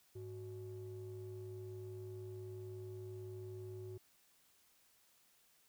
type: ring-modulated tone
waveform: triangle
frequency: 133.2 Hz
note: C3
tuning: 31 cents sharp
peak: -39 dBFS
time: 0.15-3.98 s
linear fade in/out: 10 ms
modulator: 237 Hz
effects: tanh soft clip ceiling -40 dBFS + white hiss -71 dBFS RMS until 5.68 s